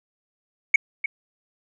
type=tone with echo; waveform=sine; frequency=2218 Hz; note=C#7; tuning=in tune; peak=-8 dBFS; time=0.74-0.76 s; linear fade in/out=5 ms; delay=300 ms; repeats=1; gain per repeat=-13 dB; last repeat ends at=1.06 s; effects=tanh soft clip ceiling -7 dBFS